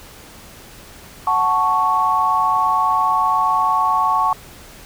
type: chord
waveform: sine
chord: F# minor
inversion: none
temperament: equal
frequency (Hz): 740 / 880 / 1108.7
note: F#5 / A5 / C#6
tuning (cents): 0 / 0 / 0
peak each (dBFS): -22 / -19 / -16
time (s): 1.27-4.33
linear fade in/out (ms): 2
effects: pink hiss -41 dBFS RMS until 4.85 s